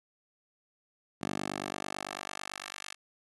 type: tone with high-pass filter sweep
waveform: 10% pulse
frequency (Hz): 49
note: G1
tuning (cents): 0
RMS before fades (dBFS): -39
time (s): 1.21-2.95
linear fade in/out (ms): 20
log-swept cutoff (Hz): 210 to 2000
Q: 0.78
effects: resampled to 24000 Hz